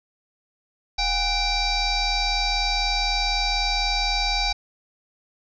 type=tone with frequency modulation; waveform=sine; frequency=2349 Hz; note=D7; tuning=in tune; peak=-20 dBFS; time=0.98-4.53 s; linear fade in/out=10 ms; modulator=769 Hz; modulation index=3.8; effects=none